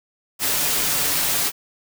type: noise with comb filter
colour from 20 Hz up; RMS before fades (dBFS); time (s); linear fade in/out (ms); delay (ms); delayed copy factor
white; -21; 0.39-1.52; 50; 6.9; +0.5
effects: none